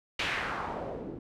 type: noise with low-pass filter sweep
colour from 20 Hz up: white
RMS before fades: -35 dBFS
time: 0.19-1.19 s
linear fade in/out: 5 ms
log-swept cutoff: 3000 to 290 Hz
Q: 1.9
effects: none